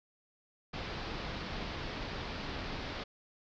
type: low-pass noise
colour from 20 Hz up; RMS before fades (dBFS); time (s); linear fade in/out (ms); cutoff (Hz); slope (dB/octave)
pink; -40; 0.73-3.04; 10; 5000; 48
effects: none